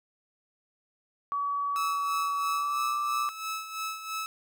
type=tone with pitch glide; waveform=sine; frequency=1137 to 1175.7 Hz; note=C#6 to D6; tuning=+44 to +2 cents; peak=-27 dBFS; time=1.32-3.29 s; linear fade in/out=0 ms; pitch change=+58 cents; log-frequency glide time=2.48-2.84 s
type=tone with tremolo; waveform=sawtooth; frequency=1300 Hz; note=E6; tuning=24 cents flat; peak=-27 dBFS; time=1.76-4.26 s; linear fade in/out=0 ms; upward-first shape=sine; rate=3 Hz; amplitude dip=65%
effects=none